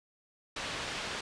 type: low-pass noise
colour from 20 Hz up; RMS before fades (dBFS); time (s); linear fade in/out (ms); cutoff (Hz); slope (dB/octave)
white; -38; 0.56-1.21; 5; 3500; 12
effects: resampled to 22050 Hz